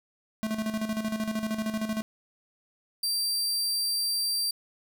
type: tone with tremolo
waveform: square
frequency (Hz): 218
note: A3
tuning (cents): -16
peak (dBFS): -27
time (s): 0.43-2.02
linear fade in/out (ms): 0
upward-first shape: square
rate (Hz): 13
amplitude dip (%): 60
type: tone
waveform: sawtooth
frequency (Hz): 4702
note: D8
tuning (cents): +1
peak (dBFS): -23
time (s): 3.03-4.51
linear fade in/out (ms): 5
effects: none